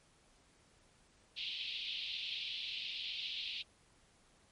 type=band-pass noise; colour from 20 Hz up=white; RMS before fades=-42 dBFS; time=1.36-3.63 s; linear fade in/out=20 ms; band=2600 to 4000 Hz; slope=48 dB/octave; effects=pink hiss -68 dBFS RMS until 4.51 s + MP3 48 kbps